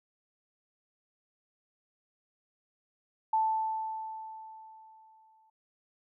sine tone with exponential decay, 880 Hz, A5, in tune, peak -23 dBFS, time 3.33-5.5 s, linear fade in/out 5 ms, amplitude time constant 470 ms, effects none

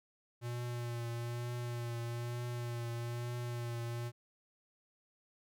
square tone with vibrato, 119.4 Hz, A#2, 42 cents sharp, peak -38 dBFS, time 0.41-4.12 s, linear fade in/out 50 ms, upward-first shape triangle, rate 1.1 Hz, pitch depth 31 cents each way, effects none

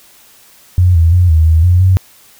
sine tone with pitch steps, 90.3 / 82.6 / 89.4 / 79.7 / 80.4 / 89.1 / 93.4 Hz, F#2 / E2 / F2 / D#2 / E2 / F2 / F#2, -42 / +4 / +41 / +42 / -43 / +35 / +17 cents, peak -5 dBFS, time 0.78-1.97 s, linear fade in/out 0 ms, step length 170 ms, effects white hiss -44 dBFS RMS until 2.39 s

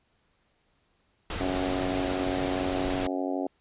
pink noise, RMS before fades -33 dBFS, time 1.3-3.07 s, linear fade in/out 2 ms
harmonic tone, 92.5 Hz, F#2, in tune, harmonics 3 / 4 / 5 / 6 / 7 / 8 / 9, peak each -30 / -35 / -39 / -37 / -36 / -37 / -44 dBFS, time 1.4-3.47 s, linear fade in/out 5 ms
effects pink hiss -70 dBFS RMS until 3.6 s + resampled to 8000 Hz

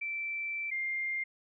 sine tone pair in turn, 2334 / 2110 Hz, D7 / C7, -11 / +14 cents, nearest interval major second, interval 175 cents, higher first, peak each -33 / -31 dBFS, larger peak second, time 0.01-0.71 / 0.71-1.24 s, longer first, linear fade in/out 10 ms, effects none

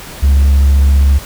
sine tone with vibrato, 69.3 Hz, C#2, in tune, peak -3 dBFS, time 0.22-1.19 s, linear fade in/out 20 ms, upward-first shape triangle, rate 15 Hz, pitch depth 12 cents each way, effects tanh soft clip ceiling -4 dBFS + pink hiss -30 dBFS RMS until 1.25 s

